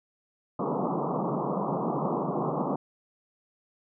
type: band-pass noise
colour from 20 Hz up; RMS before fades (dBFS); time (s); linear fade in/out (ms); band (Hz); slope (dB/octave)
pink; -29; 0.59-2.76; 5; 140 to 1200; 96
effects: none